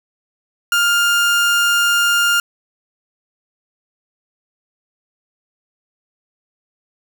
30% pulse tone, 1405 Hz, F6, 10 cents sharp, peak -10 dBFS, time 0.72-2.4 s, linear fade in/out 2 ms, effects none

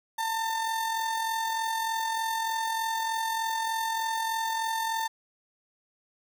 35% pulse tone with amplitude modulation, 898 Hz, A5, 35 cents sharp, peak -24 dBFS, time 0.18-5.08 s, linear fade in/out 10 ms, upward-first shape sine, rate 43.3 Hz, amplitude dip 40%, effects none

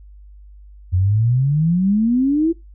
sine exponential sweep, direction up, 87.31 to 339.7 Hz, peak -13 dBFS, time 0.92-2.53 s, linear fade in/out 20 ms, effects noise-tail reverb RT60 0.2 s tail -21 dB re dry + added 50 Hz sine -39 dBFS peak until 2.74 s

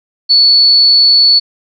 sine tone, 4435 Hz, C#8, in tune, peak -4 dBFS, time 0.29-1.4 s, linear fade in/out 20 ms, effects none

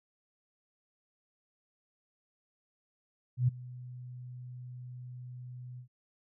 sine tone with ADSR envelope, 124.6 Hz, B2, 16 cents sharp, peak -21 dBFS, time 3.37-5.88 s, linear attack 110 ms, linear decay 14 ms, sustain -21 dB, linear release 95 ms, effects none

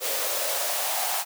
white noise with high-pass filter sweep, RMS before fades -27 dBFS, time 0-1.25 s, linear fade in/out 50 ms, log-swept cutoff 490 to 790 Hz, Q 4.8, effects none

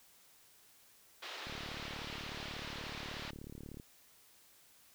white band-pass noise, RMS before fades -46 dBFS, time 1.22-3.31 s, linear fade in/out 10 ms, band 370 to 4200 Hz, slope 24 dB/octave
click train, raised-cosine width 3 ms, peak -35 dBFS, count 86, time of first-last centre 1.47-3.799 s, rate 36.5 Hz
effects white hiss -64 dBFS RMS until 4.94 s

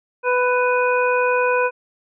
harmonic tone, 496.6 Hz, B4, 9 cents sharp, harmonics 1 / 2 / 3 / 5, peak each -18 / -21 / -23 / -25 dBFS, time 0.23-1.71 s, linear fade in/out 50 ms, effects none

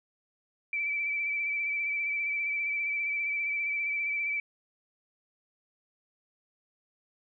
sine tone with vibrato, 2317 Hz, D7, 24 cents flat, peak -28 dBFS, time 0.73-4.4 s, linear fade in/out 2 ms, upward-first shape sine, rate 15 Hz, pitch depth 29 cents each way, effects none

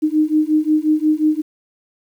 sine beating tone pair, 305.2 / 310.8 Hz, D#4 / D#4, -33 / -2 cents, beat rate 5.6 Hz, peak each -16 dBFS, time 0.02-1.42 s, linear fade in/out 20 ms, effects 8-bit

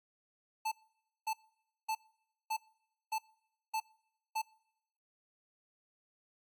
square tone bursts, 878 Hz, A5, 4 cents flat, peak -33 dBFS, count 7, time 0.65-4.419 s, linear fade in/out 10 ms, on 67 ms, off 550 ms, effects noise-tail reverb RT60 0.8 s tail -25 dB re dry + AAC 64 kbps

